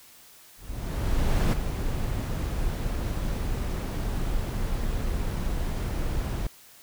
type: noise with ADSR envelope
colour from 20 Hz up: brown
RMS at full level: -20 dBFS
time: 0.57-6.47 s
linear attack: 960 ms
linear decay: 7 ms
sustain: -8 dB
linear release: 4 ms
effects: white hiss -52 dBFS RMS until 6.82 s